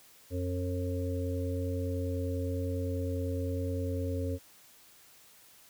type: harmonic tone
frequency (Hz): 89.9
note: F#2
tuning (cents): -49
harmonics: 1 / 3 / 5 / 6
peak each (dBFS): -32 / -37 / -39 / -40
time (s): 0.3-4.39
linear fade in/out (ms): 50
effects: white hiss -58 dBFS RMS until 5.69 s